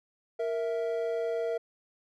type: tone pair together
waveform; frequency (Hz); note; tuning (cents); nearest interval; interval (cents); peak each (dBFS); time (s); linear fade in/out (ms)
triangle; 465.7 / 657.2; A#4 / E5; -2 / -5; tritone; 597; -28 / -31; 0.39-1.58; 10
effects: none